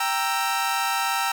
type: chord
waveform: sawtooth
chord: E diminished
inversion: first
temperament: equal with one note detuned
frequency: 784 / 932.3 / 1325.4 Hz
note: G5 / Bb5 / E6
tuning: 0 / 0 / +9 cents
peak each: -23 dBFS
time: 0-1.32 s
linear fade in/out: 5 ms
effects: none